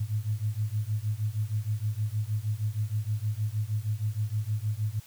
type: beating tone pair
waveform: sine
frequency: 103.7 / 110.1 Hz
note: G#2 / A2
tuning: -2 / +2 cents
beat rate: 6.4 Hz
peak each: -30 dBFS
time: 0-5 s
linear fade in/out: 10 ms
effects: white hiss -54 dBFS RMS until 5.06 s